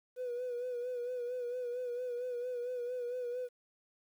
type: tone with vibrato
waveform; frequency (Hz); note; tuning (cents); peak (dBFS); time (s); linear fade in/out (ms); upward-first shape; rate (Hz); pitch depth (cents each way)
triangle; 492; B4; -7; -32; 0.16-3.49; 50; sine; 4.4; 47
effects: tanh soft clip ceiling -32 dBFS + 11-bit